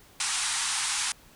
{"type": "band-pass noise", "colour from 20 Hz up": "white", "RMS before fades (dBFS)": -29, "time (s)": [0.2, 1.12], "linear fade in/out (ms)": 2, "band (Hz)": [770, 10000], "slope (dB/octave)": 96, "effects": ["pink hiss -55 dBFS RMS until 1.35 s"]}